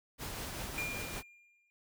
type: noise with tremolo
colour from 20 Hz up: pink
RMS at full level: -40 dBFS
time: 0.18-1.23 s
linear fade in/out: 50 ms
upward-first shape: triangle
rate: 5.2 Hz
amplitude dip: 30%
type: tone with exponential decay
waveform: triangle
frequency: 2403 Hz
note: D7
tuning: 39 cents sharp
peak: -32 dBFS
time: 0.78-1.7 s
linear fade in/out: 0 ms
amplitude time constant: 200 ms
effects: none